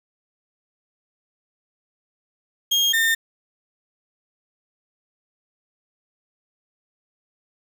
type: tone pair in turn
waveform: 35% pulse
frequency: 3242 / 1814.8 Hz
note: G#7 / A#6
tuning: -42 / -47 cents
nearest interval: minor seventh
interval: 1005 cents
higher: first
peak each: -15 dBFS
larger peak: neither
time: 2.71-2.93 / 2.93-3.15 s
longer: neither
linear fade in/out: 10 ms
effects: 8-bit